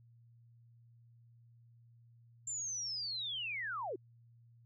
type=linear sweep; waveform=sine; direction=down; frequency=7340 to 320 Hz; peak=-37 dBFS; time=2.47-3.96 s; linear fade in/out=5 ms; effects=added 117 Hz sine -60 dBFS peak until 4.65 s